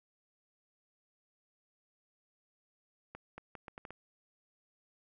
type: accelerating click train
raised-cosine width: 0.5 ms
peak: -30 dBFS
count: 7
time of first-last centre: 3.15-3.906 s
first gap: 230 ms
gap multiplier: 0.75
effects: none